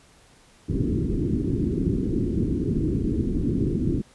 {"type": "low-pass noise", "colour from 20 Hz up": "white", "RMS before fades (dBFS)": -24, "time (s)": [0.68, 4.02], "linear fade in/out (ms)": 20, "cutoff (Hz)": 360, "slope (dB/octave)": 48, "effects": ["pink hiss -55 dBFS RMS until 4.14 s", "resampled to 24000 Hz"]}